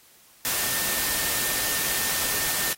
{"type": "tone in noise", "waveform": "sine", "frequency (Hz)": 1808, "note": "A6", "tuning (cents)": 47, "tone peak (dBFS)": -36, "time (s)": [0.45, 2.73], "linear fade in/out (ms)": 0, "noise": "white", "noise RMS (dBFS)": -26, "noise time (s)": [0.45, 2.73], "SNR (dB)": -13, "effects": ["white hiss -55 dBFS RMS until 2.77 s", "AAC 48 kbps"]}